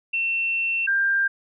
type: tone pair in turn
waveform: sine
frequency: 2700 / 1591.6 Hz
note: E7 / G6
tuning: +41 / +26 cents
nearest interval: major sixth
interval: 915 cents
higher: first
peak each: -21 / -18 dBFS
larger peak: second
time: 0.13-0.87 / 0.87-1.28 s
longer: first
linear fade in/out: 10 ms
effects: none